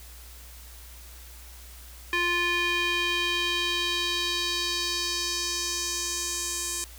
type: tone with band-pass filter sweep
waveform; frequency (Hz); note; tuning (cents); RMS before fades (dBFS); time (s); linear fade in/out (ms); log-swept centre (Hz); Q
square; 349.5; F4; +1; -28; 2.13-6.84; 0; 2200 to 7900; 2.1
effects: added 60 Hz sine -45 dBFS peak until 6.98 s + white hiss -49 dBFS RMS until 6.98 s